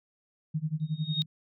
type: tone with tremolo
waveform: sine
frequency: 155.56 Hz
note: D#3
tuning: in tune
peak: -25 dBFS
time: 0.54-1.26 s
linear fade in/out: 10 ms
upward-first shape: sine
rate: 11 Hz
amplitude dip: 95%
type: tone with exponential growth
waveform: sine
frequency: 3729 Hz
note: A#7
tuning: in tune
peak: -25 dBFS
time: 0.8-1.22 s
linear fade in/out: 0 ms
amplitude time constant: 90 ms
effects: none